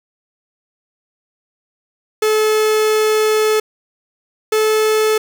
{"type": "tone pair in turn", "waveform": "45% pulse", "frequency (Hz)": [431.7, 433.6], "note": ["A4", "A4"], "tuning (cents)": [-33, -25], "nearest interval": "unison", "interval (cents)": 8, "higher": "second", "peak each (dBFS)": -12, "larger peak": "neither", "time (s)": [[2.22, 3.6], [4.52, 5.18]], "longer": "first", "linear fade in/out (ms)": 5, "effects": []}